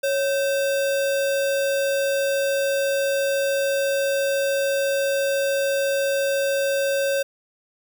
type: tone with sample-and-hold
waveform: sine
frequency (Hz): 553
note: C#5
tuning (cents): -4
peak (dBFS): -19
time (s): 0.03-7.23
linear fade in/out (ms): 10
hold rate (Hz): 2100
effects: none